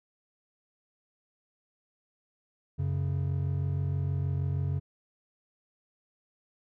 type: tone pair together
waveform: triangle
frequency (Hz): 92.24 / 138.59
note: F#2 / C#3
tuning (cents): -5 / 0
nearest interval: perfect fifth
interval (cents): 705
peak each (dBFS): -28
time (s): 2.78-4.8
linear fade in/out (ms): 20
effects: none